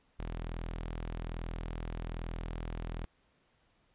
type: tone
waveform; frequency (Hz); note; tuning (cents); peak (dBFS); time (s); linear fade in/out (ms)
sawtooth; 41.2; E1; 0; -33; 0.19-3.05; 0
effects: pink hiss -71 dBFS RMS until 3.94 s + resampled to 8000 Hz